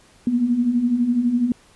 sine beating tone pair, 232.1 / 244.1 Hz, A#3 / B3, -7 / -20 cents, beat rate 12 Hz, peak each -24 / -17 dBFS, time 0.27-1.52 s, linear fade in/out 2 ms, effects pink hiss -53 dBFS RMS until 1.75 s + resampled to 24000 Hz

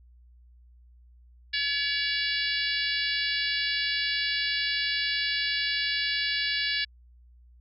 harmonic tone, 569 Hz, C#5, 45 cents sharp, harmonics 3 / 4 / 5 / 6 / 7 / 8 / 9, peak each -31 / -33 / -34 / -34 / -33 / -34 / -37 dBFS, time 1.53-6.85 s, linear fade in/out 10 ms, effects added 60 Hz sine -52 dBFS peak until 7.6 s

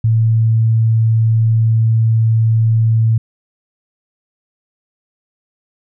sine tone, 112.4 Hz, A2, 37 cents sharp, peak -9 dBFS, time 0.04-3.18 s, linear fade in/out 5 ms, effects none

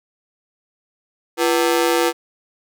sawtooth ring-modulated tone, 415.3 Hz, G#4, in tune, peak -8 dBFS, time 1.37-2.13 s, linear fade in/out 50 ms, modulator 72.8 Hz, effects none

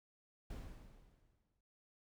brown noise with exponential decay, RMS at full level -45 dBFS, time 0.5-1.61 s, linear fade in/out 5 ms, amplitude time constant 240 ms, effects none

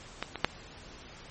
clicks, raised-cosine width 0.3 ms, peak -15 / -19 / -6 dBFS, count 3, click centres 0.226 / 0.357 / 0.446 s, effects pink hiss -49 dBFS RMS until 1.3 s + MP3 32 kbps

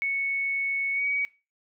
sine tone with pitch glide, 2213 to 2259 Hz, C#7 to C#7, -3 to +32 cents, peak -24 dBFS, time 0.02-1.25 s, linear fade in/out 0 ms, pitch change +35 cents, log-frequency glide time 0.93-1.05 s, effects noise-tail reverb RT60 0.3 s tail -20 dB re dry

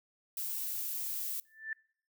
violet noise, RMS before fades -37 dBFS, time 0.37-1.4 s, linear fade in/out 2 ms
sine tone with exponential growth, 1767 Hz, A6, 7 cents sharp, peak -32 dBFS, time 1.45-1.73 s, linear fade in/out 2 ms, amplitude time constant 60 ms
effects noise-tail reverb RT60 0.6 s tail -25 dB re dry

